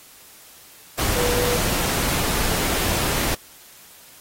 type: tone in noise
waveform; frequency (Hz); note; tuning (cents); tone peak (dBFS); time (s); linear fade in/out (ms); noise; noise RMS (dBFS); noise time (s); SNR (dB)
sine; 487.3; B4; -23; -22; 1.15-1.57; 10; pink; -23; 0.98-3.35; -2
effects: white hiss -47 dBFS RMS until 4.2 s + AAC 48 kbps